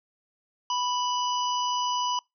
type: harmonic tone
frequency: 987.8 Hz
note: B5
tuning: in tune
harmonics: 1 / 3 / 5 / 6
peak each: -26 / -32 / -38 / -37 dBFS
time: 0.7-2.19 s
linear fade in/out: 2 ms
effects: noise-tail reverb RT60 0.2 s tail -26 dB re dry